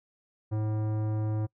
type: tone with tanh clipping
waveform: sine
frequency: 107.8 Hz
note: A2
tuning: 35 cents flat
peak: -29 dBFS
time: 0.51-1.47 s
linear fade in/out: 20 ms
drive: 16 dB
effects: noise-tail reverb RT60 0.1 s tail -25 dB re dry